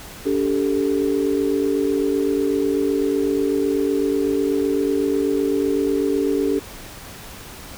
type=chord; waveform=sine; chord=D suspended fourth; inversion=none; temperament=equal with one note detuned; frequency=286.8 / 392 / 440 Hz; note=D4 / G4 / A4; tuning=-41 / 0 / 0 cents; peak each=-21 / -21 / -23 dBFS; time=0.25-6.6 s; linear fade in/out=20 ms; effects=pink hiss -38 dBFS RMS until 7.77 s